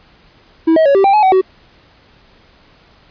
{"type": "tone with pitch steps", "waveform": "triangle", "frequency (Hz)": [324.7, 638, 558, 390.1, 788, 849, 757, 376.8], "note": ["E4", "D#5", "C#5", "G4", "G5", "G#5", "F#5", "F#4"], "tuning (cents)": [-26, 43, 11, -8, 9, 38, 39, 32], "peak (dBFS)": -5, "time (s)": [0.67, 1.414], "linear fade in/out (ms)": 10, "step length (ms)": 93, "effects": ["pink hiss -48 dBFS RMS until 3.1 s", "resampled to 11025 Hz"]}